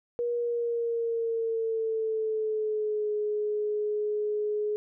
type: tone with pitch glide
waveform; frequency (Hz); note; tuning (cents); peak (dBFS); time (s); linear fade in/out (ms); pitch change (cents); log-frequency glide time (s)
sine; 477.7 to 420.7; A#4 to G#4; +42 to +22; -26; 0.19-4.76; 0; -220; 0.34-3.12
effects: none